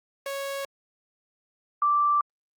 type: tone pair in turn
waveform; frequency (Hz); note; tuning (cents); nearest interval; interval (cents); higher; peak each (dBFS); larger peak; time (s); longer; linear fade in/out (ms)
sawtooth / sine; 553 / 1171.8; C#5 / D6; -4 / -4; octave + minor second; 1300; second; -26 / -19; second; 0.26-0.65 / 1.82-2.21; neither; 2
effects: Opus 32 kbps